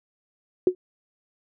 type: tone with exponential decay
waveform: sine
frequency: 365.5 Hz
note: F#4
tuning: 21 cents flat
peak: -10 dBFS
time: 0.67-0.75 s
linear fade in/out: 2 ms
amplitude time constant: 17 ms
effects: none